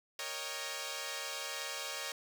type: chord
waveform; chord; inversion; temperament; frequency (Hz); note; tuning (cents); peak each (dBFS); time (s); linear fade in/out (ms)
5% pulse; Eb dominant seventh; second; equal; 466.2 / 554.4 / 622.3 / 784; Bb4 / Db5 / Eb5 / G5; 0 / 0 / 0 / 0; -34 / -30 / -33 / -35; 0.19-2.12; 2
effects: none